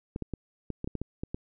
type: clicks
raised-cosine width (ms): 3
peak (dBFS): -20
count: 10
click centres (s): 0.161 / 0.223 / 0.337 / 0.703 / 0.844 / 0.875 / 0.953 / 1.016 / 1.235 / 1.345
effects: none